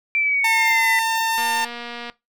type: linear sweep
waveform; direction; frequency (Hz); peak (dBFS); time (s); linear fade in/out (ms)
sine; down; 2349 to 1975.5; -17; 0.15-0.99; 0
type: tone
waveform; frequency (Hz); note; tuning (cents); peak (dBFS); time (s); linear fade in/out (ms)
sawtooth; 902; A5; +43; -15; 0.44-1.65; 5
type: click train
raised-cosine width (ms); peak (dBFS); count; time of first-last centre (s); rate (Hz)
0.3; -17; 172; 1.38-2.098; 238
effects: noise-tail reverb RT60 0.2 s tail -20 dB re dry